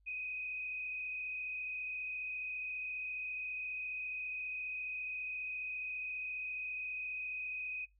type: tone with frequency modulation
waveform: sine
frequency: 2505 Hz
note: D#7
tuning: 11 cents sharp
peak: -38 dBFS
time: 0.06-7.86 s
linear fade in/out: 20 ms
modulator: 34.7 Hz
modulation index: 1.2
effects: noise-tail reverb RT60 0.2 s tail -24 dB re dry + added 50 Hz sine -67 dBFS peak until 7.99 s